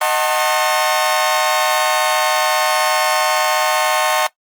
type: chord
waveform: sawtooth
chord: D# diminished seventh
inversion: none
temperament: just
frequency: 622.3 / 746.7 / 896 / 1075.3 Hz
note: D#5 / F#5 / A5 / C6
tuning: 0 / +16 / +31 / +47 cents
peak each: -16 dBFS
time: 0.01-4.27 s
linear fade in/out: 5 ms
effects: noise-tail reverb RT60 0.1 s tail -18 dB re dry + Opus 24 kbps